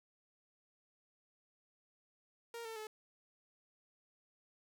sawtooth tone with pitch steps, 466.2 / 448.5 / 431.5 Hz, A#4 / A4 / A4, 0 / +33 / -34 cents, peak -40 dBFS, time 2.54-2.87 s, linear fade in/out 2 ms, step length 110 ms, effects none

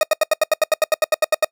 40% pulse tone bursts, 622.3 Hz, D#5, in tune, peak -11 dBFS, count 15, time 0.01-1.446 s, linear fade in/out 2 ms, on 22 ms, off 79 ms, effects noise-tail reverb RT60 0.1 s tail -24 dB re dry

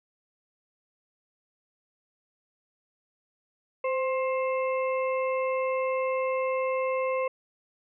harmonic tone with a mistuned harmonic, 530 Hz, C5, 22 cents sharp, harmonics 1 / 2 / 4 / 5, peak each -26 / -32 / -38 / -40 dBFS, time 3.84-7.28 s, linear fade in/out 5 ms, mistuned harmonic 1, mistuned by -35 cents, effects none

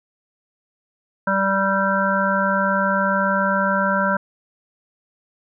harmonic tone, 194.8 Hz, G3, 11 cents flat, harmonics 1 / 3 / 5 / 7 / 8, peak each -23 / -23 / -23 / -23 / -23 dBFS, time 1.27-4.17 s, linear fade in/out 5 ms, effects none

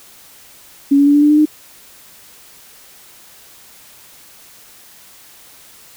sine tone with pitch steps, 280 / 283.9 / 287.9 / 291.9 / 296 / 300.1 / 304.3 Hz, C#4 / C#4 / D4 / D4 / D4 / D4 / D#4, +18 / +41 / -34 / -10 / +14 / +38 / -38 cents, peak -7 dBFS, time 0.91-1.456 s, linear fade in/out 10 ms, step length 78 ms, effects white hiss -43 dBFS RMS until 5.96 s

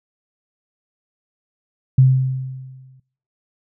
sine tone with exponential decay, 130.81 Hz, C3, in tune, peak -6 dBFS, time 1.98-3 s, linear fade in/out 5 ms, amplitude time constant 220 ms, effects noise-tail reverb RT60 0.7 s tail -26 dB re dry

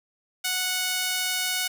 sawtooth tone with high-pass filter, 737 Hz, F#5, 7 cents flat, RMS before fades -27 dBFS, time 0.44-1.68 s, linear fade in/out 10 ms, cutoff 2300 Hz, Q 0.7, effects none

